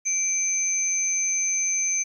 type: tone pair together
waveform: sine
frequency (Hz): 2337 / 6208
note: D7 / G8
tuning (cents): -9 / -18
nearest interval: octave + perfect fourth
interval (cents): 1691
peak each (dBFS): -30 / -22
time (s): 0.05-2.04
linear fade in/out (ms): 20
effects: 10-bit